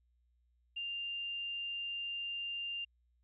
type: tone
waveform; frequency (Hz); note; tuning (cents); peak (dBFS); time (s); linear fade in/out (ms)
sine; 2794; F7; 0; -37; 0.76-2.85; 10
effects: added 60 Hz sine -70 dBFS peak until 3.23 s